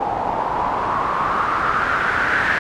white noise with low-pass filter sweep, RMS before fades -20 dBFS, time 0-2.59 s, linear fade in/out 10 ms, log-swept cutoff 800 to 1700 Hz, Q 4.9, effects none

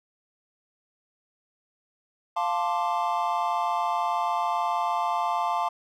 triangle chord, D minor seventh, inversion first, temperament equal, 698.5 / 880 / 1046.5 / 1174.7 Hz, F5 / A5 / C6 / D6, 0 / 0 / 0 / 0 cents, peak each -27 / -26 / -28 / -30 dBFS, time 2.36-5.69 s, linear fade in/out 10 ms, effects none

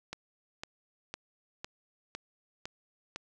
click train, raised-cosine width 0.2 ms, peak -21 dBFS, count 7, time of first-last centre 0.13-3.16 s, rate 1.98 Hz, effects none

